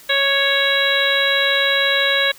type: harmonic tone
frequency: 554 Hz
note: C#5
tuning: 1 cent flat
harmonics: 1 / 2 / 3 / 4 / 5 / 6 / 7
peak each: -22 / -28 / -19 / -22 / -27 / -24 / -20 dBFS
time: 0.09-2.32 s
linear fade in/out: 10 ms
effects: white hiss -44 dBFS RMS until 2.38 s